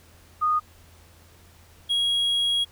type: tone pair in turn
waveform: sine / triangle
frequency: 1233 / 3300 Hz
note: D#6 / G#7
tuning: -16 / -12 cents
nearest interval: octave + perfect fourth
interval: 1704 cents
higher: second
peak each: -19 dBFS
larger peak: neither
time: 0.41-0.6 / 1.89-2.65 s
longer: second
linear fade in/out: 20 ms
effects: added 84 Hz sine -53 dBFS peak until 2.71 s + pink hiss -55 dBFS RMS until 2.71 s